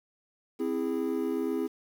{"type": "chord", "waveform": "triangle", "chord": "C augmented", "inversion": "none", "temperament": "equal with one note detuned", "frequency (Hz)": [261.6, 329.6, 411.5], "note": ["C4", "E4", "G#4"], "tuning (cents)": [0, 0, -16], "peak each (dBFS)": -30, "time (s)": [0.59, 1.68], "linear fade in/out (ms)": 20, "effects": ["9-bit"]}